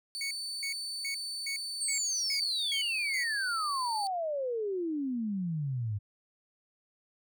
35% pulse tone, 4518 Hz, C#8, 32 cents sharp, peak -34 dBFS, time 0.15-4.07 s, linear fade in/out 0 ms
square tone bursts, 2217 Hz, C#7, in tune, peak -35 dBFS, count 8, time 0.21-3.234 s, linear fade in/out 2 ms, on 98 ms, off 320 ms
sine exponential sweep, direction down, 8880 to 99 Hz, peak -30 dBFS, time 1.8-5.99 s, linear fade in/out 20 ms
effects none

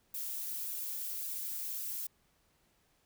violet noise with flanger, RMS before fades -39 dBFS, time 0.14-2.07 s, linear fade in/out 5 ms, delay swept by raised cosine 0.92 to 5.92 ms, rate 1.8 Hz, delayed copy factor -0.55, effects pink hiss -72 dBFS RMS until 3.05 s

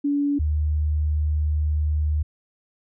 sine tone pair in turn, 286.2 / 75.8 Hz, D4 / D#2, -45 / -45 cents, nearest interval octave + major seventh, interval 2300 cents, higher first, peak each -19 dBFS, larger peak neither, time 0.04-0.39 / 0.39-2.23 s, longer second, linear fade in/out 10 ms, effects none

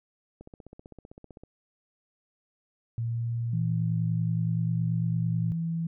click train, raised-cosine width 2 ms, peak -32 dBFS, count 17, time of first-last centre 0.41-1.436 s, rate 15.6 Hz
sine tone with vibrato, 115.5 Hz, A#2, 16 cents flat, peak -27 dBFS, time 2.98-5.52 s, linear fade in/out 0 ms, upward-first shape sine, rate 0.64 Hz, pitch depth 23 cents each way
sine tone with pitch glide, 164.81 to 165.76 Hz, E3 to E3, 0 to +10 cents, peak -27 dBFS, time 3.53-5.87 s, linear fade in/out 5 ms, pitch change +10 cents, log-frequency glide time 4.12-4.97 s
effects none

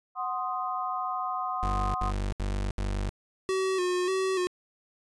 sine chord, C diminished, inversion second, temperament equal, 740 / 1046.5 / 1244.5 Hz, Gb5 / C6 / Eb6, 0 / 0 / 0 cents, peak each -33 dBFS, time 0.15-2.13 s, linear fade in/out 50 ms
35% pulse tone bursts, 49 Hz, G1, in tune, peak -26 dBFS, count 4, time 1.63-3.092 s, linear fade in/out 0 ms, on 310 ms, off 74 ms
square tone with vibrato, 370 Hz, F#4, in tune, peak -26 dBFS, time 3.49-4.47 s, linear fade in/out 0 ms, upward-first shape square, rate 1.7 Hz, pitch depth 44 cents each way
effects resampled to 22050 Hz

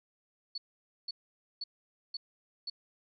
sine tone bursts, 4435 Hz, C#8, in tune, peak -35 dBFS, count 5, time 0.55-2.7 s, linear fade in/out 5 ms, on 30 ms, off 500 ms, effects none

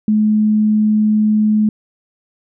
sine tone, 213.6 Hz, G#3, 49 cents sharp, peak -10 dBFS, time 0.08-1.69 s, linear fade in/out 2 ms, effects none

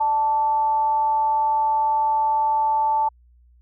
sine tone with frequency modulation, 880 Hz, A5, in tune, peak -17 dBFS, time 0-3.09 s, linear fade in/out 10 ms, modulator 274 Hz, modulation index 0.22, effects added 60 Hz sine -51 dBFS peak until 3.61 s

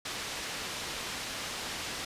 white low-pass noise, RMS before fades -38 dBFS, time 0.05-2.05 s, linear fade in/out 5 ms, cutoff 5100 Hz, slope 12 dB/octave, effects resampled to 32000 Hz

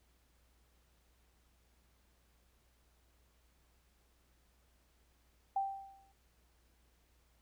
sine tone with exponential decay, 783 Hz, G5, 2 cents flat, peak -29 dBFS, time 5.56-6.12 s, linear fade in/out 5 ms, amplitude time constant 120 ms, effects added 60 Hz sine -70 dBFS peak until 7.41 s + pink hiss -74 dBFS RMS until 7.41 s

